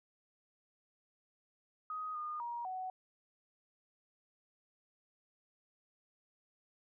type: tone with pitch steps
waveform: sine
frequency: 1253 / 1221 / 948 / 746 Hz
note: D#6 / D#6 / A#5 / F#5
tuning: +12 / -33 / +29 / +14 cents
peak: -38 dBFS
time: 1.9-2.9 s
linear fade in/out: 2 ms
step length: 250 ms
effects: none